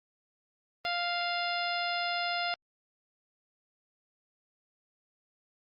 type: harmonic tone with a mistuned harmonic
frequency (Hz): 698.5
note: F5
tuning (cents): 0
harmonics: 1 / 2 / 3 / 4 / 5 / 6 / 7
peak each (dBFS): -33 / -36 / -38 / -39 / -40 / -41 / -41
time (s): 0.85-2.54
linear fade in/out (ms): 0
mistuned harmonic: 7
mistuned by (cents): +50
effects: Opus 32 kbps